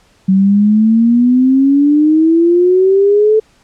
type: exponential sweep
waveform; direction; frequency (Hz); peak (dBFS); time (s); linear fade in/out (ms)
sine; up; 188.1 to 440; -6; 0.28-3.4; 10
effects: pink hiss -51 dBFS RMS until 3.63 s + low-pass 8000 Hz 12 dB/octave